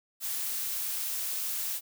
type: noise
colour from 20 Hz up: blue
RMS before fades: -33 dBFS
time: 0.2-1.81 s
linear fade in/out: 50 ms
effects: none